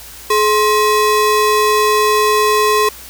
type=ring-modulated tone; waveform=square; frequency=740 Hz; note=F#5; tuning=in tune; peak=-8 dBFS; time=0.3-2.89 s; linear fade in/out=5 ms; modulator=315 Hz; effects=added 60 Hz sine -42 dBFS peak until 3.09 s + white hiss -35 dBFS RMS until 3.09 s